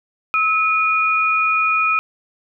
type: tone pair together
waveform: sine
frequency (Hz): 1293 / 2453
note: E6 / D#7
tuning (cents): -34 / -25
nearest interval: major seventh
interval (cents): 1109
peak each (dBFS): -17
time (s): 0.34-1.99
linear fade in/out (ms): 0
effects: none